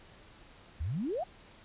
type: exponential sweep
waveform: sine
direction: up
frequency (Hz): 66.4 to 784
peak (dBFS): -31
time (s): 0.8-1.24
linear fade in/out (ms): 10
effects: pink hiss -56 dBFS RMS until 1.64 s + resampled to 8000 Hz